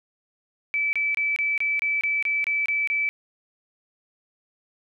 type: tone bursts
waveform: sine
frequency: 2310 Hz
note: D7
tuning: 29 cents flat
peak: -21 dBFS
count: 11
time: 0.74-3.09 s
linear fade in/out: 0 ms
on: 190 ms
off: 26 ms
effects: none